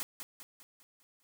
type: noise with echo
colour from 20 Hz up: white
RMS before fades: -37 dBFS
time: 0-0.03 s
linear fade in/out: 0 ms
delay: 200 ms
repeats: 6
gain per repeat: -6 dB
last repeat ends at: 1.23 s
effects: none